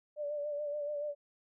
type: tone with vibrato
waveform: sine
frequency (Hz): 587.3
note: D5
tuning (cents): 0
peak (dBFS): -34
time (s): 0.16-1.15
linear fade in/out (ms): 50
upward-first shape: sine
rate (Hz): 7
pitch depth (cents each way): 38
effects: none